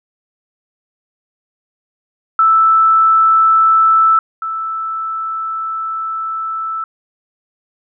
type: tone pair in turn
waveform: sine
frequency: 1318.5 / 1318.5 Hz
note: E6 / E6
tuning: 0 / 0 cents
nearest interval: unison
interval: 0 cents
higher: neither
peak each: -7 / -18 dBFS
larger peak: first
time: 2.39-4.19 / 4.42-6.84 s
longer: second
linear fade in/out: 2 ms
effects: none